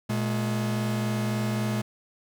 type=tone pair together; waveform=45% pulse; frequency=118.2 / 212.7 Hz; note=A#2 / G#3; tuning=+24 / +42 cents; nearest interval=minor seventh; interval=1018 cents; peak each=-28 dBFS; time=0.09-1.82 s; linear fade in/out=10 ms; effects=none